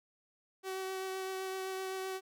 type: tone with vibrato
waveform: sawtooth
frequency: 379.2 Hz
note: F#4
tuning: 43 cents sharp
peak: -33 dBFS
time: 0.63-2.21 s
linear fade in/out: 50 ms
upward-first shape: triangle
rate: 7.8 Hz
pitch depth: 13 cents each way
effects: none